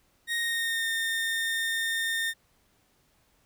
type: tone with pitch glide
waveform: 30% pulse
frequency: 1864.7 to 1822.1 Hz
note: A#6 to A#6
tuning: 0 to -40 cents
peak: -24 dBFS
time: 0.27-2.34 s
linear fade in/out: 50 ms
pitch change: -40 cents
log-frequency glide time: 0.38-0.89 s
effects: pink hiss -67 dBFS RMS until 3.45 s